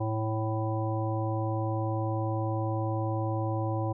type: harmonic tone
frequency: 110 Hz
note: A2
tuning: in tune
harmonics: 1 / 3 / 5 / 7 / 9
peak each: -29 / -34 / -36 / -37 / -39 dBFS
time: 0-3.93 s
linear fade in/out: 10 ms
effects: none